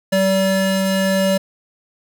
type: tone pair together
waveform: square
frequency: 192.1 / 575.6 Hz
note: G3 / D5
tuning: -35 / -35 cents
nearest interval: octave + perfect fifth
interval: 1900 cents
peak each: -18 dBFS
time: 0.12-1.38 s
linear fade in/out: 10 ms
effects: none